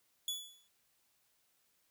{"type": "tone with exponential decay", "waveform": "sawtooth", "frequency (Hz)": 3419, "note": "G#7", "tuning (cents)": 50, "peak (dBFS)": -30, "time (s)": [0.28, 0.68], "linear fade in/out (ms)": 2, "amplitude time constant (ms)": 86, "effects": ["white hiss -75 dBFS RMS until 1.9 s"]}